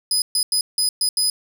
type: tone bursts at uneven times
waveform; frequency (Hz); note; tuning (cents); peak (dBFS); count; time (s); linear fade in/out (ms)
25% pulse; 5000; D#8; +8; -12; 6; 0.11-0.22 / 0.35-0.43 / 0.52-0.61 / 0.78-0.89 / 1.01-1.09 / 1.17-1.3; 2
effects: none